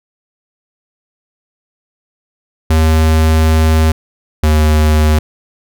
square tone pair in turn, 79.3 / 76.91 Hz, D#2 / D#2, +33 / -20 cents, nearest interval minor second, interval 53 cents, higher first, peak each -8 dBFS, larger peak neither, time 2.7-3.92 / 4.43-5.19 s, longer first, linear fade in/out 5 ms, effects none

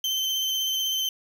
35% pulse tone with vibrato, 3095 Hz, G7, 23 cents flat, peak -22 dBFS, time 0.04-1.09 s, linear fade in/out 2 ms, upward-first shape triangle, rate 16 Hz, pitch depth 24 cents each way, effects none

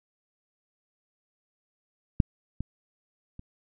clicks, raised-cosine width 5 ms, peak -6 / -19 / -29 dBFS, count 3, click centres 2.202 / 2.606 / 3.394 s, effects none

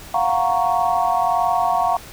sine chord, Gb major seventh, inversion third, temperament equal, 698.5 / 740 / 932.3 / 1108.7 Hz, F5 / Gb5 / Bb5 / Db6, 0 / 0 / 0 / 0 cents, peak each -20 / -21 / -22 / -23 dBFS, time 0.14-1.97 s, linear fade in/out 5 ms, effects pink hiss -39 dBFS RMS until 2.12 s

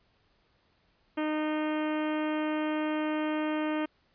harmonic tone with a mistuned harmonic, 307 Hz, D#4, 23 cents flat, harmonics 1 / 2 / 3 / 4 / 5 / 6 / 7 / 8 / 9 / 10, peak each -29 / -35 / -39 / -41 / -43 / -45 / -46 / -47 / -48 / -49 dBFS, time 1.17-3.86 s, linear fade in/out 10 ms, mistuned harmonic 10, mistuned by +45 cents, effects pink hiss -69 dBFS RMS until 4.14 s + resampled to 11025 Hz

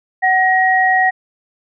sine tone pair together, 749.7 / 1891 Hz, F#5 / A#6, +23 / +24 cents, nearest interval octave + major third, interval 1601 cents, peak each -13 dBFS, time 0.22-1.11 s, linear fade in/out 20 ms, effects none

